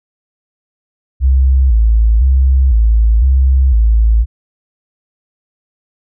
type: tone with vibrato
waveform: sine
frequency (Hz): 60.3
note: B1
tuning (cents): -41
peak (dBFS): -6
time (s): 1.2-4.26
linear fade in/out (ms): 50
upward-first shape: square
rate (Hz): 0.99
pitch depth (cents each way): 150
effects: none